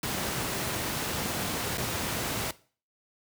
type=noise with dropouts; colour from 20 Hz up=pink; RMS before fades=-31 dBFS; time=0.03-2.51 s; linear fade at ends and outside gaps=2 ms; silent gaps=1.774-1.78 s; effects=noise-tail reverb RT60 0.4 s tail -18 dB re dry + high-pass 80 Hz 12 dB/octave